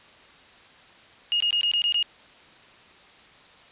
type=tone bursts; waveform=sine; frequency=2859 Hz; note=F7; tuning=40 cents sharp; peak=-20 dBFS; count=7; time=1.32-2.027 s; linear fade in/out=0 ms; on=83 ms; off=21 ms; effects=white hiss -51 dBFS RMS until 3.71 s + resampled to 8000 Hz